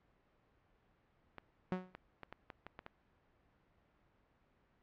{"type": "clicks", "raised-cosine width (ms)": 0.3, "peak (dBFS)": -29, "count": 8, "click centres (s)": [1.383, 1.95, 2.233, 2.326, 2.502, 2.666, 2.791, 2.864]}
{"type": "tone with exponential decay", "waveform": "sawtooth", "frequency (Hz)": 184.1, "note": "F#3", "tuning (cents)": -8, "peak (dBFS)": -28, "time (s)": [1.72, 1.95], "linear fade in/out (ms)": 0, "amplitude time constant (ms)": 48}
{"effects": ["pink hiss -73 dBFS RMS until 4.82 s", "low-pass 2000 Hz 12 dB/octave"]}